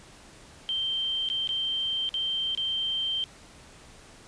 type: tone with dropouts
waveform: sine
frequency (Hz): 3136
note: G7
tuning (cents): 0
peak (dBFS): -26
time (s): 0.69-3.24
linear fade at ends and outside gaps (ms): 0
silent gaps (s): 1.288-1.3 / 1.474-1.491 / 2.091-2.141 / 2.549-2.575
effects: pink hiss -51 dBFS RMS until 4.27 s + resampled to 22050 Hz